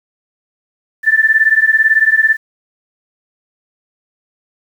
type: beating tone pair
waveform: sine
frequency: 1758 / 1776 Hz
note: A6 / A6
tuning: -2 / +16 cents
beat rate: 18 Hz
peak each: -11 dBFS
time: 1.03-2.37 s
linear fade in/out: 50 ms
effects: 7-bit